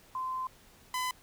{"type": "tone pair in turn", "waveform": ["sine", "sawtooth"], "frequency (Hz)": [1034, 1009.2], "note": ["C6", "B5"], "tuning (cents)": [-21, 37], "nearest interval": "unison", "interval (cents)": 42, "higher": "first", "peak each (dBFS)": [-32, -27], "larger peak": "second", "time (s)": [[0.15, 0.47], [0.94, 1.11]], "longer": "first", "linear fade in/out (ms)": 2, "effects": ["pink hiss -59 dBFS RMS until 1.22 s"]}